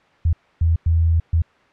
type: tone bursts at uneven times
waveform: sine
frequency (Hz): 82.41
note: E2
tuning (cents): 0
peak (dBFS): -13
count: 4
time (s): 0.25-0.33 / 0.61-0.76 / 0.86-1.2 / 1.33-1.42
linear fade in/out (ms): 5
effects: white hiss -54 dBFS RMS until 1.72 s + low-pass 2000 Hz 12 dB/octave